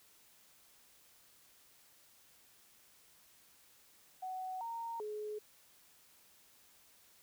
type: tone with pitch steps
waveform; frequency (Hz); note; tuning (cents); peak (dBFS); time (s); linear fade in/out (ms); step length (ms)
sine; 747 / 923 / 423.3; F#5 / A#5 / G#4; +16 / -17 / +33; -39; 4.22-5.39; 10; 390
effects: white hiss -65 dBFS RMS until 7.22 s

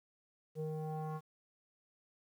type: tone with low-pass filter sweep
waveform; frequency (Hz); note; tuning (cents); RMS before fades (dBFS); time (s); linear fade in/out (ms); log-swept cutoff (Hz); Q
square; 155.56; D#3; 0; -40; 0.55-1.21; 50; 460 to 1100; 3.4
effects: 11-bit

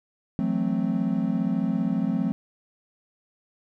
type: chord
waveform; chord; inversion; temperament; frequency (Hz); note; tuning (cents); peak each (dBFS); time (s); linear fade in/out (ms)
triangle; F# half-diminished seventh; third; equal with one note detuned; 167.4 / 185 / 220 / 261.6; E3 / F#3 / A3 / C4; +27 / 0 / 0 / 0; -29 / -25 / -25 / -26; 0.39-2.32; 0
effects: none

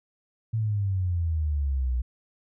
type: exponential sweep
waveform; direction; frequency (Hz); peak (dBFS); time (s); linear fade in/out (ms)
sine; down; 113.7 to 59.8; -23; 0.53-2.02; 10
effects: none

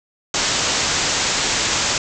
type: low-pass noise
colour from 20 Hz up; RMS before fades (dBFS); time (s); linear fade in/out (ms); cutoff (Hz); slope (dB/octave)
white; -20; 0.34-1.98; 2; 7600; 96
effects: none

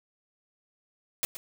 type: noise with echo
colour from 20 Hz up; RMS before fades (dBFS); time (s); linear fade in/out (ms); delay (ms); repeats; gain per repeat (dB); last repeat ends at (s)
white; -28; 1.23-1.25; 0; 120; 1; -12; 1.37
effects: none

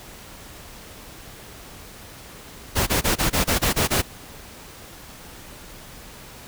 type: noise bursts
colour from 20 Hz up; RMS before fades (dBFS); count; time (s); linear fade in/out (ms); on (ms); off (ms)
pink; -20; 9; 2.75-4.022; 20; 120; 24
effects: pink hiss -42 dBFS RMS until 6.47 s

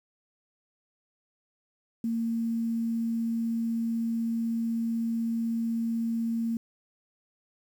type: tone with quantisation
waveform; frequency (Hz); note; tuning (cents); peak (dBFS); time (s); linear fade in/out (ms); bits
sine; 229; A#3; -31; -26; 2.04-6.57; 2; 9
effects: none

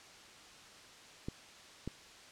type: clicks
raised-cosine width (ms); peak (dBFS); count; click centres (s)
3; -25; 2; 1.285 / 1.876
effects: white hiss -55 dBFS RMS until 2.31 s + low-pass 6000 Hz 12 dB/octave

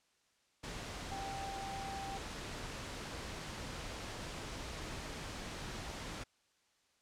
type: tone in noise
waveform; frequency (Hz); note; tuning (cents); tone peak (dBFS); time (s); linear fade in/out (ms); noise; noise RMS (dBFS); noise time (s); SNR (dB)
sine; 784; G5; 0; -42; 1.11-2.18; 10; pink; -44; 0.63-6.24; -1
effects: white hiss -74 dBFS RMS until 7.01 s + low-pass 7000 Hz 12 dB/octave

